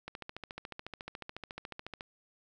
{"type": "click train", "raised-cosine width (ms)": 0.3, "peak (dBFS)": -25, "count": 28, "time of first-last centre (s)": [0.08, 2.009], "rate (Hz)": 14, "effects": []}